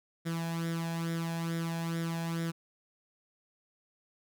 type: tone with flanger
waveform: sawtooth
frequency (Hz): 166.2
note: E3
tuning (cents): +15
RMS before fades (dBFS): -34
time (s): 0.25-2.52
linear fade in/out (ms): 20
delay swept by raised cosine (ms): 0.55 to 1.22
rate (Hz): 2.3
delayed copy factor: +0.65
effects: none

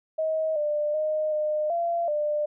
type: tone with pitch steps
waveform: sine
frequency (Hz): 633 / 596 / 617 / 608 / 683 / 597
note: D#5 / D5 / D#5 / D#5 / F5 / D5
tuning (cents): +30 / +25 / -15 / -40 / -39 / +28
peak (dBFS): -23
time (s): 0.18-2.46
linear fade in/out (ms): 10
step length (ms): 380
effects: none

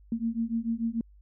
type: beating tone pair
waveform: sine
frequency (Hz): 225.9 / 232.7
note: A3 / A#3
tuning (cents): +46 / -3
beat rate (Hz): 6.8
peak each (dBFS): -30 / -30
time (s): 0.12-1.01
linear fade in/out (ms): 2
effects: added 50 Hz sine -52 dBFS peak until 1.21 s

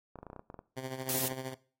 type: clicks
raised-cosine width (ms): 1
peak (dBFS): -31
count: 11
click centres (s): 0.157 / 0.188 / 0.23 / 0.267 / 0.301 / 0.331 / 0.363 / 0.394 / 0.501 / 0.543 / 0.591
type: tone with tremolo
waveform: 10% pulse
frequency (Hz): 130.81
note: C3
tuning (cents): 0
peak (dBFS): -27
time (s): 0.76-1.55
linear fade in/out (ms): 20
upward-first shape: sine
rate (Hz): 13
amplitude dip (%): 60
type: noise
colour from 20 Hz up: blue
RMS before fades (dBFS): -32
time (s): 1.09-1.28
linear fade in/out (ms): 0
effects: noise-tail reverb RT60 0.4 s tail -19 dB re dry + AAC 48 kbps

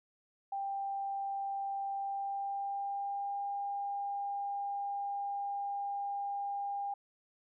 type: tone with pitch glide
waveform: sine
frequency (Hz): 790 to 803.3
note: G5 to G5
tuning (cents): +13 to +42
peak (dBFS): -34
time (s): 0.52-6.94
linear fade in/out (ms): 5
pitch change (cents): +29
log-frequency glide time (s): 1.95-3.44
effects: none

